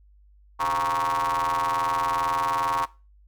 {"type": "ring-modulated tone", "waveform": "40% pulse", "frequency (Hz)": 82.41, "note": "E2", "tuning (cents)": 0, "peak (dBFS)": -19, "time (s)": [0.59, 2.86], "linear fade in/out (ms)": 20, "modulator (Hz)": 1020, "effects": ["noise-tail reverb RT60 0.3 s tail -20 dB re dry", "added 50 Hz sine -52 dBFS peak until 3.27 s"]}